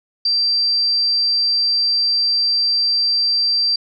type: tone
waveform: sine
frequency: 4700 Hz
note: D8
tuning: 1 cent sharp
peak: -14 dBFS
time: 0.25-3.76 s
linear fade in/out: 5 ms
effects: none